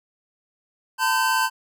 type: tone cluster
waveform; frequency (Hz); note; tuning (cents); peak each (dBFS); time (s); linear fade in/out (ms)
square; 896 / 1014 / 1547; A5 / B5 / G6; +31 / +45 / -23; -24; 0.98-1.5; 50
effects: none